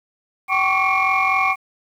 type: tone cluster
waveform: sine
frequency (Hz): 768 / 1101 / 1145 / 2187 / 2372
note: G5 / C#6 / D6 / C#7 / D7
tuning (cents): -36 / -12 / -44 / -24 / +17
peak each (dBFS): -21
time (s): 0.48-1.56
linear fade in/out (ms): 50
effects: tanh soft clip ceiling -8 dBFS + 8-bit